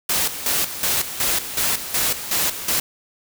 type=noise with tremolo; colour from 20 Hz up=white; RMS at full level=-20 dBFS; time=0.09-2.8 s; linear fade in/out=5 ms; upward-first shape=square; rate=2.7 Hz; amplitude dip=70%; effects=none